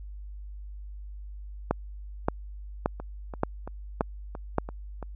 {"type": "two click trains", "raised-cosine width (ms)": 1, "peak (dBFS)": [-23, -9], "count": [7, 6], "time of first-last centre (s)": [[3, 5.027], [1.71, 4.584]], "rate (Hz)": [2.96, 1.74], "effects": ["added 50 Hz sine -38 dBFS peak until 5.15 s"]}